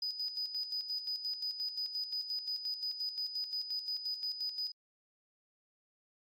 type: tone with tremolo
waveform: sine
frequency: 4978 Hz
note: D#8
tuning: in tune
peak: -32 dBFS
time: 0.02-4.72 s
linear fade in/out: 5 ms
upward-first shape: square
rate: 5.7 Hz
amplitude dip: 65%
effects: tanh soft clip ceiling -31 dBFS + AAC 48 kbps